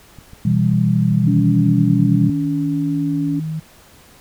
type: clicks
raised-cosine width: 5 ms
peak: -26 dBFS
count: 12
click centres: 0.187 / 0.334 / 0.517 / 0.556 / 0.601 / 0.663 / 0.733 / 0.876 / 1.12 / 1.282 / 1.387 / 1.665 s
type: chord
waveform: sine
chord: E minor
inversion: second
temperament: just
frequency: 123.61 / 164.81 / 197.78 Hz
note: B2 / E3 / G3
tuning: +2 / 0 / +16 cents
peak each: -17 dBFS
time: 0.45-2.3 s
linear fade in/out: 5 ms
type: tone with pitch glide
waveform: sine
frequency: 155.56 to 157.91 Hz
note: D#3 to D#3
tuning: 0 to +26 cents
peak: -21 dBFS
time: 1.16-3.6 s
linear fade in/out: 10 ms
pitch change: +26 cents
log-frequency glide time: 2.6-2.9 s
type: tone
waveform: sine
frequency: 283.8 Hz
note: C#4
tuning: 41 cents sharp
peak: -18 dBFS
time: 1.27-3.4 s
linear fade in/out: 10 ms
effects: pink hiss -47 dBFS RMS until 4.2 s